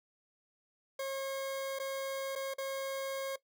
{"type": "tone with dropouts", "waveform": "40% pulse", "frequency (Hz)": 541, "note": "C#5", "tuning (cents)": -42, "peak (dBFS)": -34, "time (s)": [0.99, 3.36], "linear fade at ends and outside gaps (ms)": 5, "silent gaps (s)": [[1.789, 1.797], [2.354, 2.358], [2.539, 2.582]], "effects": ["noise-tail reverb RT60 0.1 s tail -18 dB re dry"]}